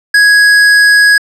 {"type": "tone", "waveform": "square", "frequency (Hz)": 1663, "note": "G#6", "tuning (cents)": 2, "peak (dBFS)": -4, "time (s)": [0.14, 1.18], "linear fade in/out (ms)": 5, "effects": ["low-pass 8000 Hz 12 dB/octave"]}